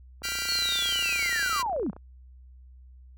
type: click train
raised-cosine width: 1 ms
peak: -30 dBFS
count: 53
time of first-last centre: 0.22-1.965 s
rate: 29.8 Hz
type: chord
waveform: 15% pulse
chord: G dominant seventh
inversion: third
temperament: equal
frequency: 1396.9 / 1568 / 1975.5 / 2349 Hz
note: F6 / G6 / B6 / D7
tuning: 0 / 0 / 0 / 0 cents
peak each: -26 / -32 / -29 / -28 dBFS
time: 0.23-1.63 s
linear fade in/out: 20 ms
type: linear sweep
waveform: sine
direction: down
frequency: 4435 to 154.9 Hz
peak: -26 dBFS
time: 0.48-1.91 s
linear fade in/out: 10 ms
effects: added 63 Hz sine -47 dBFS peak until 3.17 s